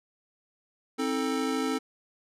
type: chord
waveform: square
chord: A diminished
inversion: first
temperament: just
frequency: 264 / 316.8 / 440 Hz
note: C4 / Eb4 / A4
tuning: +16 / +31 / 0 cents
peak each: -30 / -34 / -33 dBFS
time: 0.98-1.79 s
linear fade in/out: 20 ms
effects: low-pass 10000 Hz 12 dB/octave